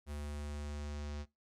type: tone with low-pass filter sweep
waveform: square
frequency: 73.42 Hz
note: D2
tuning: in tune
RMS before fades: -42 dBFS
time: 0.06-1.26 s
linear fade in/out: 50 ms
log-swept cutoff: 11000 to 5600 Hz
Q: 1.5
effects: noise-tail reverb RT60 0.2 s tail -21 dB re dry